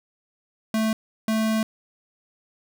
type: tone pair in turn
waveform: square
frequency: 220 / 220 Hz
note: A3 / A3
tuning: 0 / 0 cents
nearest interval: unison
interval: 0 cents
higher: neither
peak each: -21 dBFS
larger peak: neither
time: 0.74-0.93 / 1.28-1.63 s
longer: second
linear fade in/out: 2 ms
effects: none